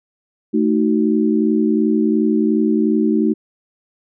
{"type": "chord", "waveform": "sine", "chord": "D# diminished", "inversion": "second", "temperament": "equal with one note detuned", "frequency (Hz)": [220, 311.1, 373.9], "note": ["A3", "D#4", "F#4"], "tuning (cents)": [0, 0, 18], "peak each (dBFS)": [-16, -17, -20], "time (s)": [0.53, 3.34], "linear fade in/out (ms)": 20, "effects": []}